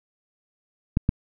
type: clicks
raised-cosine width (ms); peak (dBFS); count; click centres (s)
5; -7; 2; 0.971 / 1.091
effects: none